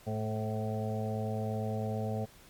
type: harmonic tone with a mistuned harmonic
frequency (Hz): 109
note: A2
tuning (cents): -16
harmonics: 1 / 2 / 4 / 5 / 6 / 7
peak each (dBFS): -34 / -37 / -40 / -41 / -42 / -42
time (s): 0.06-2.26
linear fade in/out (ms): 20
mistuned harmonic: 5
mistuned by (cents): -20
effects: pink hiss -57 dBFS RMS until 2.49 s + MP3 96 kbps